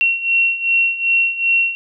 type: beating tone pair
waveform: sine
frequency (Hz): 2728 / 2730.6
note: F7 / F7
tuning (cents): -41 / -40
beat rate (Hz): 2.6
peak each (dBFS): -19 / -15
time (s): 0.01-1.75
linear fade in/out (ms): 0
effects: none